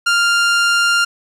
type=tone; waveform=sawtooth; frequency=1396.9 Hz; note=F6; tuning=in tune; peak=-8 dBFS; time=0.06-1.05 s; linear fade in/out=10 ms; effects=low-pass 8000 Hz 12 dB/octave + 8-bit